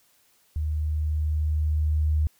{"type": "tone with level ramp", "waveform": "sine", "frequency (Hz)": 76.6, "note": "D#2", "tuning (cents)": -27, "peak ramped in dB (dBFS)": [-24, -19], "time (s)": [0.56, 2.27], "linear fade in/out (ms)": 0, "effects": ["white hiss -63 dBFS RMS until 2.39 s"]}